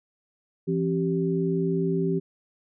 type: tone cluster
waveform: sine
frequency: 168.2 / 268.5 / 387.9 Hz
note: E3 / C4 / G4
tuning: +35 / +45 / -18 cents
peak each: -25 / -30 / -26 dBFS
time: 0.67-2.2 s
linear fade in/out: 20 ms
effects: none